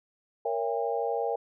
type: chord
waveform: sine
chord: A# diminished seventh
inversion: none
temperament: just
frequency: 466.2 / 559.4 / 671.3 / 805.5 Hz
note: A#4 / C#5 / E5 / G5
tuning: 0 / +16 / +31 / +47 cents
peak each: -30 / -34 / -34 / -32 dBFS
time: 0.45-1.36 s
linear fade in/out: 5 ms
effects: none